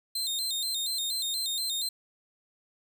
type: tone with vibrato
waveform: sawtooth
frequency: 3897 Hz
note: B7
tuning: 24 cents flat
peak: -26 dBFS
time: 0.15-1.89 s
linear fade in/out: 5 ms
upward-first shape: square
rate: 4.2 Hz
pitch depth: 96 cents each way
effects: 10-bit